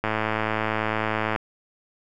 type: click train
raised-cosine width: 0.5 ms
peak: -9 dBFS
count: 145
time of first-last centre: 0.04-1.361 s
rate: 109 Hz
effects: none